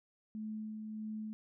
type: tone with tremolo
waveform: sine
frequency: 216.1 Hz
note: A3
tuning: 31 cents flat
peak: -38 dBFS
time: 0.35-1.33 s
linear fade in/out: 0 ms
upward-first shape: sine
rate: 1.6 Hz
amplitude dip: 30%
effects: none